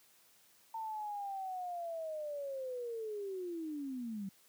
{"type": "linear sweep", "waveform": "sine", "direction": "down", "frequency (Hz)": [903, 188.2], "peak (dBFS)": -38, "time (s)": [0.74, 4.29], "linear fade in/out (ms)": 5, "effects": ["white hiss -66 dBFS RMS until 4.48 s", "high-pass 100 Hz 12 dB/octave"]}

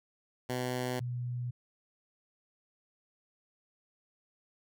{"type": "tone pair in turn", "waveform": ["10% pulse", "sine"], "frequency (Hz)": [125.7, 122.55], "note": ["B2", "B2"], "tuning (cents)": [31, -13], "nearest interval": "unison", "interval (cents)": 44, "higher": "first", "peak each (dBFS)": [-24, -33], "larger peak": "first", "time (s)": [[0.49, 1], [1, 1.51]], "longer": "neither", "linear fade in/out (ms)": 10, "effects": []}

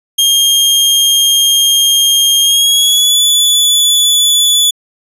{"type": "tone with pitch glide", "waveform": "sawtooth", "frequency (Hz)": [3220, 3451], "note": ["G7", "A7"], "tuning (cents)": [46, -34], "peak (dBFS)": -4, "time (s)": [0.18, 4.71], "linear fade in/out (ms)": 10, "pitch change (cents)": 120, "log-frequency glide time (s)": [2.41, 3.2], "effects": ["resampled to 32000 Hz"]}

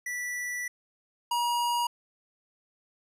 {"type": "tone pair in turn", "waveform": "square", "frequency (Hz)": [1963, 955.2], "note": ["B6", "A#5"], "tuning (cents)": [-11, 42], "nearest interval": "octave", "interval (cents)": 1247, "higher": "first", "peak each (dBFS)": [-32, -26], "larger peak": "second", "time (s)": [[0.06, 0.68], [1.31, 1.87]], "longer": "first", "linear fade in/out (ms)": 5, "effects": ["resampled to 32000 Hz"]}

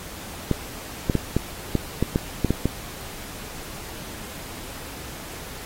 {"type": "clicks", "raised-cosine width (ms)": 3, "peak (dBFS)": -6, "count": 10, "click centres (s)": [0.513, 1.098, 1.153, 1.366, 1.753, 2.026, 2.159, 2.447, 2.506, 2.656], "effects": ["pink hiss -38 dBFS RMS until 5.65 s", "AAC 48 kbps"]}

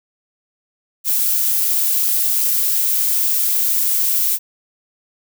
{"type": "noise", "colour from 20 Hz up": "violet", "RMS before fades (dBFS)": -17, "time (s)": [1.04, 4.39], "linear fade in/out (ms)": 50, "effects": []}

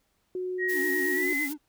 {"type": "tone", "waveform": "sine", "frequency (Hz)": 366.5, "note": "F#4", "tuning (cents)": -16, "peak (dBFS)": -29, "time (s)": [0.35, 1.33], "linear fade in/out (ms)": 2}
{"type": "tone with pitch glide", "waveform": "sine", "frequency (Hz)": [1889, 2036], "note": ["A#6", "C7"], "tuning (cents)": [22, -48], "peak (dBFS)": -26, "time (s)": [0.58, 1.49], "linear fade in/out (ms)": 50, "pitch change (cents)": 130, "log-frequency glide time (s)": [1.12, 1.29]}
{"type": "noise", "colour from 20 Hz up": "blue", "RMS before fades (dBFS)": -38, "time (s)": [0.68, 1.54], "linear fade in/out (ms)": 20}
{"type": "tone with vibrato", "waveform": "triangle", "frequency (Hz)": 290.2, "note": "D4", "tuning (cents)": -21, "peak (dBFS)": -30, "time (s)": [0.72, 1.58], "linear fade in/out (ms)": 50, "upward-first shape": "sine", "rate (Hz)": 8.9, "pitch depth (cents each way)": 110}
{"effects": ["pink hiss -72 dBFS RMS until 1.68 s"]}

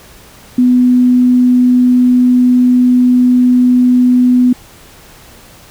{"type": "tone", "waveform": "sine", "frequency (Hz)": 249, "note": "B3", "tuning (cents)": 14, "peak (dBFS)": -5, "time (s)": [0.58, 4.53], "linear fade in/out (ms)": 5, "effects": ["pink hiss -39 dBFS RMS until 5.7 s"]}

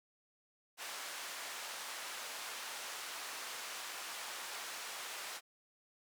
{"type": "band-pass noise", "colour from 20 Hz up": "pink", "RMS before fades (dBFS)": -45, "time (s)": [0.77, 5.41], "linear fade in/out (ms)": 50, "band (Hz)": [880, 11000], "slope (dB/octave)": 12, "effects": []}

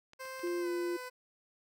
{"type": "clicks", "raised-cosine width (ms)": 0.2, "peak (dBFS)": -36, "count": 4, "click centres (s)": [0.134, 0.254, 0.395, 0.473]}
{"type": "tone with pitch glide", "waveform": "15% pulse", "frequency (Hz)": [523.3, 502.6], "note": ["C5", "B4"], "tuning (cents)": [0, 30], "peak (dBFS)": -35, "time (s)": [0.19, 1.1], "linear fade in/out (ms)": 20, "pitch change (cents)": -70, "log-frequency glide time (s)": [0.6, 0.68]}
{"type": "tone", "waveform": "sine", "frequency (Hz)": 349.2, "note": "F4", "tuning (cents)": 0, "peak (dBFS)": -32, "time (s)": [0.43, 0.97], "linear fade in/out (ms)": 10}
{"effects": []}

